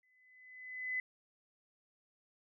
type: tone with exponential growth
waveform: sine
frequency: 2015 Hz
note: B6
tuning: 34 cents sharp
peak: -32 dBFS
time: 0.03-1 s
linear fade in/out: 2 ms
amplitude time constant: 210 ms
effects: none